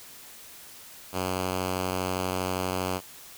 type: tone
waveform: 5% pulse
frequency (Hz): 92.5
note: F#2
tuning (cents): 0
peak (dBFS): -16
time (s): 1.12-3.01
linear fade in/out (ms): 50
effects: white hiss -47 dBFS RMS until 3.37 s